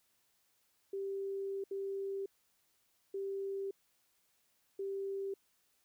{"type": "tone bursts at uneven times", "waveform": "sine", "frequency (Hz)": 392, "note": "G4", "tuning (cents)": 0, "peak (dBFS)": -36, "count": 4, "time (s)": [[0.93, 1.64], [1.71, 2.26], [3.14, 3.71], [4.79, 5.34]], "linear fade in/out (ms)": 5, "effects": ["white hiss -75 dBFS RMS until 5.84 s"]}